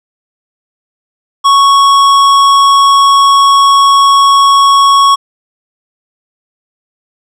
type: tone with hard clipping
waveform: triangle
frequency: 1108.7 Hz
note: C#6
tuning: in tune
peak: -5 dBFS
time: 1.44-5.16 s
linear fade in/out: 20 ms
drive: 16 dB
effects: none